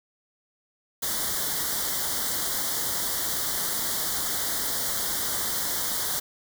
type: band-stop noise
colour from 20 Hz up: white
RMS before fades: -28 dBFS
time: 1.02-6.2 s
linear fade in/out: 10 ms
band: 2100 to 3100 Hz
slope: 96 dB/octave
effects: none